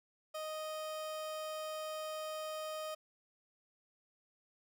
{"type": "tone", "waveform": "30% pulse", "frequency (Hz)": 622.3, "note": "D#5", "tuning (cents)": 0, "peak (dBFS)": -37, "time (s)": [0.34, 2.95], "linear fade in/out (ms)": 10, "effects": []}